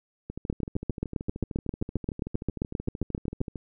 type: two click trains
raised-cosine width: 3 ms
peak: -14 / -22 dBFS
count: 23 / 44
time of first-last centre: 0.5-3.414 / 0.3-3.558 s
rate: 7.55 / 13.2 Hz
effects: none